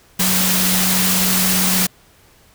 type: tone in noise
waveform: sine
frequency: 185 Hz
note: F#3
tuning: in tune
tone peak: -20 dBFS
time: 0.19-1.87 s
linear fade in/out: 10 ms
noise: white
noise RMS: -17 dBFS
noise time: 0.19-1.87 s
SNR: -6 dB
effects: pink hiss -51 dBFS RMS until 2.54 s